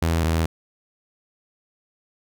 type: tone pair in turn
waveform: sawtooth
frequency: 82.6 / 81.51 Hz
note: E2 / E2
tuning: +4 / -19 cents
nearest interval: unison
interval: 23 cents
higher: first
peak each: -15 / -15 dBFS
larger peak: neither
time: 0.02-0.24 / 0.24-0.46 s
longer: neither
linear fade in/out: 5 ms
effects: none